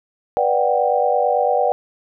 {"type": "chord", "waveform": "sine", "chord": "G major seventh", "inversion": "first", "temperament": "just", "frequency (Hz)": [490, 588, 735, 784], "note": ["B4", "D5", "F#5", "G5"], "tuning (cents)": [-14, 2, -12, 0], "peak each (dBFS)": -20, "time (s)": [0.37, 1.72], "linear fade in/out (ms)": 0, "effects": []}